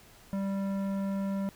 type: tone with tanh clipping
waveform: sine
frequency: 196 Hz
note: G3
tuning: in tune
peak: -31 dBFS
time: 0.33-1.49 s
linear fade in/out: 0 ms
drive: 14 dB
effects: pink hiss -56 dBFS RMS until 1.55 s